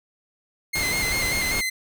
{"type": "tone with vibrato", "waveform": "sawtooth", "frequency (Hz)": 2093, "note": "C7", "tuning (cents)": 0, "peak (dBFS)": -20, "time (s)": [0.73, 1.7], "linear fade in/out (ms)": 10, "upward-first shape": "square", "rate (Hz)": 5.1, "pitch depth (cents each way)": 35}
{"type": "noise", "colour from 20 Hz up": "pink", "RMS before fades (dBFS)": -29, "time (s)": [0.75, 1.61], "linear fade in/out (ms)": 5}
{"effects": []}